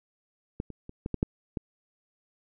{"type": "clicks", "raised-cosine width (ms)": 3, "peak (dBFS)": [-18, -28, -28, -19, -16, -11, -18], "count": 7, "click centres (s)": [0.601, 0.703, 0.894, 1.061, 1.143, 1.229, 1.572], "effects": []}